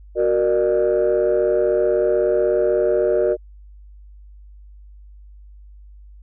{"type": "chord", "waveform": "sine", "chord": "Gb augmented", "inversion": "none", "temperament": "equal with one note detuned", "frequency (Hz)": [370, 466.2, 599.3], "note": ["Gb4", "Bb4", "D5"], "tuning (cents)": [0, 0, 35], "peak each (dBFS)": -18, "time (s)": [0.15, 3.37], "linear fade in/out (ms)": 50, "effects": ["tanh soft clip ceiling -10 dBFS", "added 50 Hz sine -40 dBFS peak until 6.22 s"]}